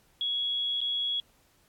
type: tone with dropouts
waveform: sine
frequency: 3342 Hz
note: G#7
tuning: 10 cents sharp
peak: -27 dBFS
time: 0.21-1.2 s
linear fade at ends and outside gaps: 1 ms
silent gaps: 0.806-0.814 s
effects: pink hiss -65 dBFS RMS until 1.68 s + AAC 64 kbps